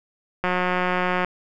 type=click train; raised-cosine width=0.5 ms; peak=-8 dBFS; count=147; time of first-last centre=0.44-1.247 s; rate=181 Hz; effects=none